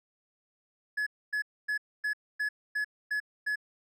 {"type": "tone bursts", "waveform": "triangle", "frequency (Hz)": 1700, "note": "G#6", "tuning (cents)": 40, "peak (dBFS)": -26, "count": 8, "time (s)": [0.97, 3.558], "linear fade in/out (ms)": 10, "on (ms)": 96, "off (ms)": 260, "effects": []}